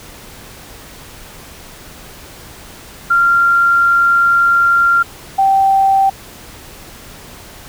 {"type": "tone pair in turn", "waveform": "sine", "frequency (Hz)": [1385, 778.7], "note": ["F6", "G5"], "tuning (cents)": [-15, -12], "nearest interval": "minor seventh", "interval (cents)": 997, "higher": "first", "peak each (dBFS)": [-8, -8], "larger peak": "neither", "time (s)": [[3.1, 5.03], [5.38, 6.1]], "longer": "first", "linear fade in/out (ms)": 10, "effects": ["pink hiss -36 dBFS RMS until 7.68 s"]}